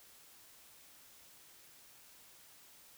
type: silence
effects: white hiss -60 dBFS RMS until 2.97 s